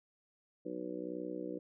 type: harmonic tone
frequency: 61.74 Hz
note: B1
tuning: in tune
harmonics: 3 / 4 / 5 / 6 / 7 / 8 / 9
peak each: -48 / -50 / -42 / -45 / -55 / -44 / -51 dBFS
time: 0.65-1.59 s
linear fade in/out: 10 ms
effects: none